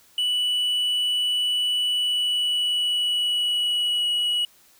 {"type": "tone with pitch glide", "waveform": "triangle", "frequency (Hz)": [2960, 2923], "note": ["F#7", "F#7"], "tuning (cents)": [0, -22], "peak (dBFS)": -19, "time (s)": [0.18, 4.45], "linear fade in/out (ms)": 2, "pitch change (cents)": -22, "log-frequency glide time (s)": [1.86, 4.22], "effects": ["white hiss -56 dBFS RMS until 4.79 s"]}